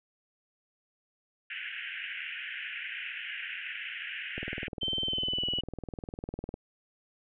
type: band-pass noise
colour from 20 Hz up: white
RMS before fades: -39 dBFS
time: 1.5-4.68 s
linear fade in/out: 5 ms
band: 1500 to 3000 Hz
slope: 96 dB/octave
type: click train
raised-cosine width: 2 ms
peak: -24 dBFS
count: 44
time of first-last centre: 4.38-6.541 s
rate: 19.9 Hz
type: tone with pitch glide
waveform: sine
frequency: 3100 to 2940 Hz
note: G7 to F#7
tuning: -20 to -12 cents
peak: -29 dBFS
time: 4.81-5.61 s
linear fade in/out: 10 ms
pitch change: -92 cents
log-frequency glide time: 5.05-5.46 s
effects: none